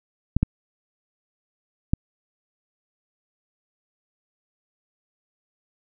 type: clicks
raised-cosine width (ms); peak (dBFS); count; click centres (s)
5; -6; 3; 0.366 / 0.43 / 1.935
effects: none